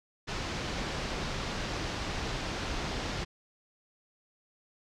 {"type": "low-pass noise", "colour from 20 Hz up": "pink", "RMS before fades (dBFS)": -35, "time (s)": [0.27, 3.25], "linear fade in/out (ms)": 20, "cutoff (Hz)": 5800, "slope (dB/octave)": 24, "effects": []}